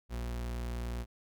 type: tone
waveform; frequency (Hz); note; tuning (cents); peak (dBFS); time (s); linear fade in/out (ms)
40% pulse; 59.3; A#1; +30; -34; 0.09-1.06; 50
effects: none